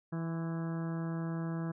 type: harmonic tone with a mistuned harmonic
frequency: 164.81 Hz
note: E3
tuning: in tune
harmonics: 1 / 2 / 3 / 4 / 5 / 6 / 7 / 8 / 9 / 10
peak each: -34 / -41 / -50 / -49 / -54 / -52 / -55 / -53 / -58 / -54 dBFS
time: 0.12-1.72 s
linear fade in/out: 10 ms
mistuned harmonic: 6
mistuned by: +41 cents
effects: none